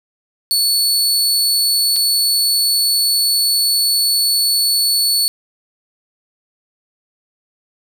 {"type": "tone with dropouts", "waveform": "sawtooth", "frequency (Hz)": 4435, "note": "C#8", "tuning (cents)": 0, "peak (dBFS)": -10, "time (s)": [0.51, 5.28], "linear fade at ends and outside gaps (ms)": 0, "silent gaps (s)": [1.96, 1.964], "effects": []}